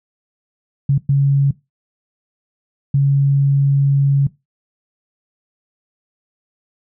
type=tone bursts at uneven times; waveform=sine; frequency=139.3 Hz; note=C#3; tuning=9 cents sharp; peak=-10 dBFS; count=3; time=0.89-0.98 / 1.09-1.51 / 2.94-4.27 s; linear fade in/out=5 ms; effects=noise-tail reverb RT60 0.2 s tail -19 dB re dry